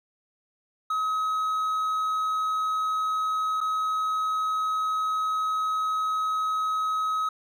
triangle tone with dropouts, 1274 Hz, D#6, 41 cents sharp, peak -22 dBFS, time 0.9-7.29 s, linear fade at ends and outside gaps 5 ms, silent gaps 3.606-3.611 s, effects none

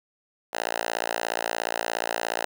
5% pulse tone with high-pass filter, 57 Hz, A#1, 38 cents flat, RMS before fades -29 dBFS, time 0.53-2.45 s, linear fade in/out 5 ms, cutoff 750 Hz, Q 1.3, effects none

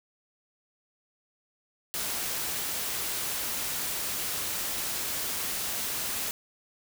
white noise, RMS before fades -32 dBFS, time 1.94-6.31 s, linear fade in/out 0 ms, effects none

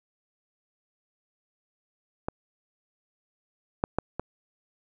clicks, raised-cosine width 1 ms, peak -15 / -9 / -10 / -16 dBFS, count 4, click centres 2.285 / 3.839 / 3.986 / 4.196 s, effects none

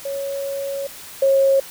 sine tone pair in turn, 554 / 543.5 Hz, C#5 / C#5, -1 / -34 cents, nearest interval unison, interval 33 cents, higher first, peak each -23 / -12 dBFS, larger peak second, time 0.05-0.87 / 1.22-1.6 s, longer first, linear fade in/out 5 ms, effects white hiss -38 dBFS RMS until 1.7 s

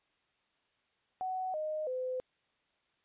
sine tone with pitch steps, 747 / 617.4 / 510.2 Hz, F#5 / D#5 / C5, +16 / -14 / -44 cents, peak -33 dBFS, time 1.21-2.2 s, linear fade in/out 0 ms, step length 330 ms, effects white hiss -75 dBFS RMS until 3.04 s + resampled to 8000 Hz

